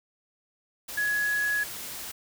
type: tone in noise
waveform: sine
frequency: 1680 Hz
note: G#6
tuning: 19 cents sharp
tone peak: -24 dBFS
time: 0.97-1.64 s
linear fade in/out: 10 ms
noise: white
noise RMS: -38 dBFS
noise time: 0.88-2.12 s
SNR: +11 dB
effects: none